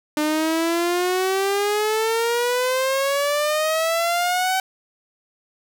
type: exponential sweep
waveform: sawtooth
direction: up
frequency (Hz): 299.6 to 763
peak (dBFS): -15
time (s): 0.17-4.6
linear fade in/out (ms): 2
effects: none